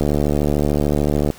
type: click train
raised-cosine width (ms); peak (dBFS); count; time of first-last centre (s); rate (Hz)
2; -5; 96; 0.01-1.303; 73.5
effects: pink hiss -42 dBFS RMS until 1.38 s